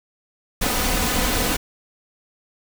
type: noise with comb filter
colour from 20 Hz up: pink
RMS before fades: -21 dBFS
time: 0.61-1.57 s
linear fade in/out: 10 ms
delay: 4 ms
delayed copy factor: +0.55
effects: none